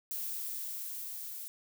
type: noise with level ramp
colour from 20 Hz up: violet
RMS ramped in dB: -37 to -43 dBFS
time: 0.11-1.48 s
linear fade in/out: 0 ms
effects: none